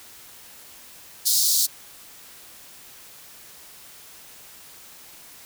pink high-pass noise, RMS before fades -20 dBFS, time 1.25-1.67 s, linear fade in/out 20 ms, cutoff 4100 Hz, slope 48 dB/octave, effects white hiss -46 dBFS RMS until 5.45 s

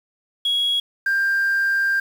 sine tone pair in turn, 3322 / 1589.7 Hz, G#7 / G6, 0 / +24 cents, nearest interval octave + minor second, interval 1276 cents, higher first, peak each -16 / -15 dBFS, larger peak second, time 0.45-0.8 / 1.06-2 s, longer second, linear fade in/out 5 ms, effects tanh soft clip ceiling -15 dBFS + 7-bit

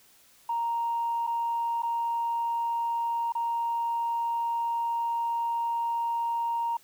sine tone with dropouts, 932.3 Hz, A#5, in tune, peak -25 dBFS, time 0.49-6.77 s, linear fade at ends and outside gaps 5 ms, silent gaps 1.268-1.273 / 1.822-1.831 / 3.323-3.351 s, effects tanh soft clip ceiling -21 dBFS + white hiss -59 dBFS RMS until 6.83 s

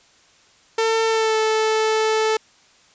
sawtooth tone with pitch glide, 448.9 to 437.9 Hz, A4 to A4, +35 to -8 cents, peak -13 dBFS, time 0.78-2.37 s, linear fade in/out 5 ms, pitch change -43 cents, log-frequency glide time 1.07-1.37 s, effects white hiss -54 dBFS RMS until 2.94 s + resampled to 16000 Hz

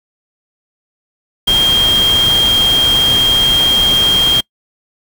sine tone in noise, 3213 Hz, G7, 42 cents sharp, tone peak -8 dBFS, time 1.47-4.41 s, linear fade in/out 10 ms, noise pink, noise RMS -20 dBFS, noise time 1.47-4.41 s, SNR +9 dB, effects noise-tail reverb RT60 0.1 s tail -26 dB re dry

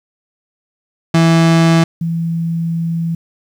35% pulse / sine tone pair in turn, 164.9 / 166.33 Hz, E3 / E3, +1 / +16 cents, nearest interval unison, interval 15 cents, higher second, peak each -6 / -15 dBFS, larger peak first, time 1.14-1.84 / 2.01-3.15 s, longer second, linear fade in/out 5 ms, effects low-pass 7000 Hz 12 dB/octave + 8-bit

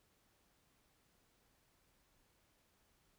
silence, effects pink hiss -75 dBFS RMS until 3.18 s

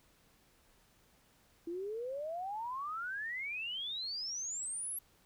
sine exponential sweep, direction up, 329.6 to 11510 Hz, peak -37 dBFS, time 1.67-4.99 s, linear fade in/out 5 ms, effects pink hiss -68 dBFS RMS until 5.25 s

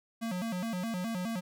square tone with vibrato, 203.1 Hz, G#3, 38 cents flat, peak -33 dBFS, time 0.21-1.41 s, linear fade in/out 20 ms, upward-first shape square, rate 4.8 Hz, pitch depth 200 cents each way, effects none

